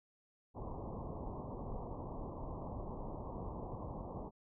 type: low-pass noise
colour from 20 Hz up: pink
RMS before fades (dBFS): -44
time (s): 0.54-4.31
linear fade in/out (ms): 50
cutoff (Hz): 1100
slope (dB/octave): 96
effects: none